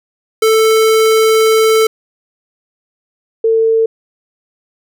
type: tone pair in turn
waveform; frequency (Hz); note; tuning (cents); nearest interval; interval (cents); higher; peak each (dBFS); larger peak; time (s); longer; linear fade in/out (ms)
square / sine; 441.4 / 449.1; A4 / A4; +5 / +35; unison; 30; second; -8; neither; 0.42-1.87 / 3.44-3.86; first; 5
effects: none